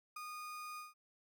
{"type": "tone with ADSR envelope", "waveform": "35% pulse", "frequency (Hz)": 1229, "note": "D#6", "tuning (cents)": -22, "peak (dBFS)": -39, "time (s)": [0.16, 0.94], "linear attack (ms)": 8, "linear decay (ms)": 3, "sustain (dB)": -4, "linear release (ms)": 160, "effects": []}